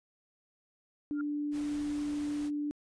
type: tone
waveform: sine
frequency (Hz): 293.7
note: D4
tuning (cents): 0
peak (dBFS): -31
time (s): 1.11-2.71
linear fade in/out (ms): 0
type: tone with exponential growth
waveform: sine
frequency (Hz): 1396.9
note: F6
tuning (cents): 0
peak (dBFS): -37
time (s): 1.12-1.21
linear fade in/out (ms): 2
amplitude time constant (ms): 19
type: noise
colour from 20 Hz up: pink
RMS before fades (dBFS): -49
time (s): 1.51-2.51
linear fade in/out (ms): 50
effects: resampled to 22050 Hz